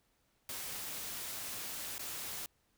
white noise with dropouts, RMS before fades -42 dBFS, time 0.49-2.46 s, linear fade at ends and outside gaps 1 ms, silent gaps 1.981-1.994 s, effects pink hiss -75 dBFS RMS until 2.77 s

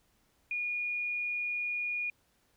sine tone, 2440 Hz, D#7, 34 cents flat, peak -31 dBFS, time 0.51-2.1 s, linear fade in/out 2 ms, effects pink hiss -71 dBFS RMS until 2.56 s

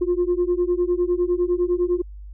sine beating tone pair, 349.2 / 359.1 Hz, F4 / F4, 0 / +48 cents, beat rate 9.9 Hz, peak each -20 dBFS, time 0.01-2.02 s, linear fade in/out 10 ms, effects tanh soft clip ceiling -13 dBFS + added 50 Hz sine -35 dBFS peak until 2.33 s

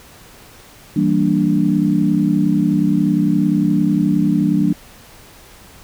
sine chord, E half-diminished seventh, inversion none, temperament equal, 164.81 / 196 / 233.1 / 293.7 Hz, E3 / G3 / Bb3 / D4, 0 / 0 / 0 / 0 cents, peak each -19 / -17 / -20 / -17 dBFS, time 0.96-4.73 s, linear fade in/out 5 ms, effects pink hiss -43 dBFS RMS until 5.83 s

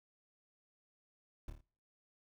brown noise with echo, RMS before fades -42 dBFS, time 1.48-1.5 s, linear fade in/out 2 ms, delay 27 ms, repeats 4, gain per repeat -5 dB, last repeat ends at 1.608 s, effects noise-tail reverb RT60 0.5 s tail -26 dB re dry

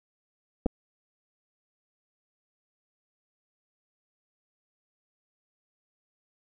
clicks, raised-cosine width 2 ms, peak -13 dBFS, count 2, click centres 0.66 / 0.664 s, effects none

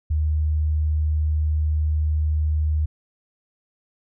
sine tone, 76.7 Hz, D#2, 24 cents flat, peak -18 dBFS, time 0.1-2.86 s, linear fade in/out 10 ms, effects none

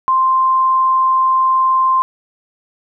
sine tone, 1046.5 Hz, C6, in tune, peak -10 dBFS, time 0.08-2.02 s, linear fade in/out 0 ms, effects none

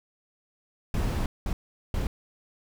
brown noise bursts at uneven times, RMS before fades -27 dBFS, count 3, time 0.94-1.26 / 1.46-1.53 / 1.94-2.07 s, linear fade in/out 2 ms, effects none

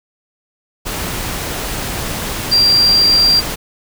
sine tone in noise, 4737 Hz, D8, 14 cents sharp, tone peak -8 dBFS, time 2.51-3.41 s, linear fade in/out 20 ms, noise pink, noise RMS -22 dBFS, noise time 0.85-3.56 s, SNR +11 dB, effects none

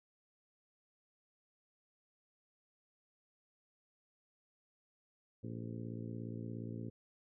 harmonic tone with a mistuned harmonic, 57.1 Hz, A#1, 35 cents flat, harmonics 2 / 3 / 4 / 5 / 6 / 7 / 8 / 9, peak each -44 / -50 / -47 / -50 / -53 / -55 / -58 / -59 dBFS, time 5.43-6.9 s, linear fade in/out 10 ms, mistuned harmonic 8, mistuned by -67 cents, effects none

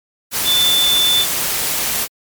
sine tone in noise, 3520 Hz, A7, in tune, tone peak -12 dBFS, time 0.44-1.26 s, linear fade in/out 50 ms, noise white, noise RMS -19 dBFS, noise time 0.31-2.08 s, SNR +4 dB, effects MP3 96 kbps

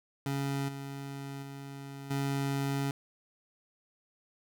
25% pulse tone with level steps, 138.59 Hz, C#3, in tune, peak -27 / -35 / -38 / -26 dBFS, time 0.26-2.91 s, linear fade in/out 2 ms, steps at 0.68 / 1.42 / 2.1 s, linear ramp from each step 10 ms, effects none

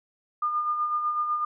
sine tone with tremolo, 1212 Hz, D#6, 46 cents flat, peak -22 dBFS, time 0.42-1.45 s, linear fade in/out 5 ms, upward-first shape sine, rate 8 Hz, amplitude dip 45%, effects none

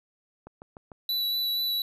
click train, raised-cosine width 1 ms, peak -29 dBFS, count 4, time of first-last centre 0.47-0.918 s, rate 6.7 Hz
square tone with vibrato, 3951 Hz, B7, in tune, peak -26 dBFS, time 1.09-1.82 s, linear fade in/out 2 ms, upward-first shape sine, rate 4.2 Hz, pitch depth 12 cents each way
effects none

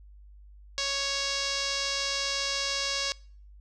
5% pulse tone with low-pass filter, 554.4 Hz, C#5, in tune, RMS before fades -30 dBFS, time 0.78-3.12 s, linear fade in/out 0 ms, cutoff 5500 Hz, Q 2.1, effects noise-tail reverb RT60 0.5 s tail -24 dB re dry + added 50 Hz sine -48 dBFS peak until 3.6 s

